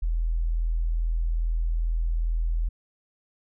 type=tone; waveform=sine; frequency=41.2 Hz; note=E1; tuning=in tune; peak=-22 dBFS; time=0.02-2.69 s; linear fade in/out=10 ms; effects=none